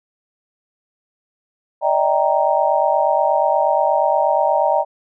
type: chord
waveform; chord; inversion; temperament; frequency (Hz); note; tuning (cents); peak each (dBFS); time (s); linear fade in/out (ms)
sine; Eb major seventh; third; equal with one note detuned; 587.3 / 635.7 / 784 / 932.3; D5 / Eb5 / G5 / Bb5; 0 / +37 / 0 / 0; -19; 1.81-4.85; 50
effects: none